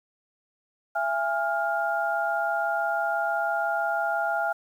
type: tone cluster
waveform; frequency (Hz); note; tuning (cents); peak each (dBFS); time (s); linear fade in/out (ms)
sine; 673 / 819 / 1406; E5 / G#5 / F6; +36 / -24 / +11; -28; 0.95-4.53; 10
effects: 9-bit